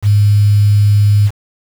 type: tone with quantisation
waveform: sine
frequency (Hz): 103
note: G#2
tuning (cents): -14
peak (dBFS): -6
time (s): 0.02-1.31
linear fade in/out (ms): 50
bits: 5
effects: none